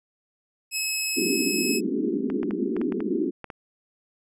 15% pulse tone, 2577 Hz, E7, 40 cents flat, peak -18 dBFS, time 0.71-1.81 s, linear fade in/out 50 ms
white band-pass noise, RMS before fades -26 dBFS, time 1.16-3.31 s, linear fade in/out 20 ms, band 190 to 410 Hz, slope 96 dB/octave
clicks, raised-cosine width 0.5 ms, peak -21 dBFS, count 9, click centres 2.301 / 2.431 / 2.509 / 2.766 / 2.815 / 2.923 / 3.005 / 3.443 / 3.502 s
effects none

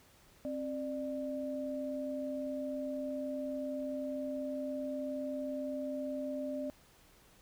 sine tone pair together, 265.2 / 595.4 Hz, C4 / D5, +23 / +24 cents, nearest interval octave + major second, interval 1401 cents, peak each -38 / -38 dBFS, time 0.45-6.7 s, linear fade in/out 0 ms, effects pink hiss -63 dBFS RMS until 7.41 s

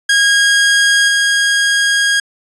sawtooth tone with level steps, 1634 Hz, G#6, 29 cents flat, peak -5 / -7 dBFS, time 0.09-2.2 s, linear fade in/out 5 ms, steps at 1.08 s, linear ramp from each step 5 ms, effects resampled to 22050 Hz

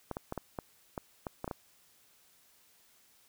clicks, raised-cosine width 1 ms, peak -22 dBFS, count 10, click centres 0.113 / 0.169 / 0.324 / 0.377 / 0.588 / 0.978 / 1.268 / 1.444 / 1.478 / 1.512 s, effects white hiss -65 dBFS RMS until 3.28 s

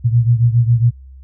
sine beating tone pair, 116.54 / 123.84 Hz, A#2 / B2, 0 / +5 cents, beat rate 7.3 Hz, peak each -11 / -15 dBFS, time 0.04-0.91 s, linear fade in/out 20 ms, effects added 66 Hz sine -35 dBFS peak until 1.23 s

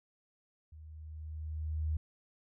sine tone with level ramp, 77.78 Hz, D#2, in tune, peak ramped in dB -49 to -29 dBFS, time 0.72-1.97 s, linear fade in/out 5 ms, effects none

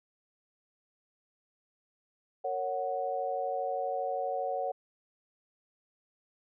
sine chord, F# major, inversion first, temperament just, 462.5 / 555 / 740 Hz, A#4 / C#5 / F#5, -14 / +2 / 0 cents, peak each -38 / -34 / -33 dBFS, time 2.44-4.72 s, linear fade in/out 10 ms, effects none

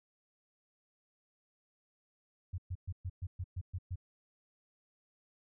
sine tone bursts, 90.6 Hz, F#2, 36 cents flat, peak -35 dBFS, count 9, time 2.53-3.958 s, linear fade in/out 10 ms, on 52 ms, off 120 ms, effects none

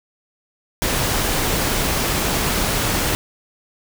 pink noise, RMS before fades -20 dBFS, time 0.82-3.15 s, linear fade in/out 0 ms, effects none

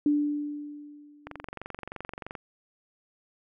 sine tone with exponential decay, 293.7 Hz, D4, in tune, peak -19 dBFS, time 0.06-1.44 s, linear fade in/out 2 ms, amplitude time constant 300 ms
click train, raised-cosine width 0.5 ms, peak -22 dBFS, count 26, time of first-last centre 1.27-2.352 s, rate 23.1 Hz
effects none

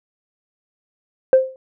sine tone with exponential decay, 523.3 Hz, C5, in tune, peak -3 dBFS, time 1.33-1.56 s, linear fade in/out 1 ms, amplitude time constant 50 ms, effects tanh soft clip ceiling -4 dBFS

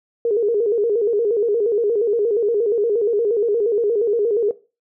sine tone with vibrato, 438.7 Hz, A4, 5 cents flat, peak -15 dBFS, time 0.25-4.51 s, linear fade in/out 2 ms, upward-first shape square, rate 8.5 Hz, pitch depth 110 cents each way, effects noise-tail reverb RT60 0.3 s tail -17 dB re dry

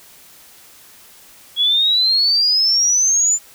sine exponential sweep, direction up, 3326 to 7160 Hz, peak -12 dBFS, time 1.56-3.39 s, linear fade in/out 50 ms, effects white hiss -45 dBFS RMS until 3.54 s

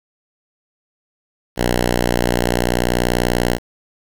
5% pulse tone, 60.3 Hz, B1, 41 cents flat, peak -4 dBFS, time 1.56-3.59 s, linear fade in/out 50 ms, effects 7-bit

